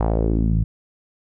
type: tone with low-pass filter sweep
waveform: sawtooth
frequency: 55.4 Hz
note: A1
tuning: 13 cents sharp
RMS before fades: -19 dBFS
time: 0-0.64 s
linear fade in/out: 5 ms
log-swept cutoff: 930 to 130 Hz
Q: 2.5
effects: none